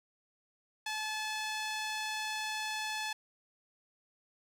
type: tone with band-pass filter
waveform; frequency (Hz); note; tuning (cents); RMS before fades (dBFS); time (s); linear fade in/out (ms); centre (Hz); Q
sawtooth; 863; A5; -34; -37; 0.86-3.13; 5; 3600; 0.6
effects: 11-bit